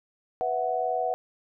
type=chord; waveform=sine; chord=B suspended fourth; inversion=none; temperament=equal; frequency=493.9 / 659.3 / 740 Hz; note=B4 / E5 / F#5; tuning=0 / 0 / 0 cents; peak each=-31 / -30 / -27 dBFS; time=0.41-1.14 s; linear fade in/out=0 ms; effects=none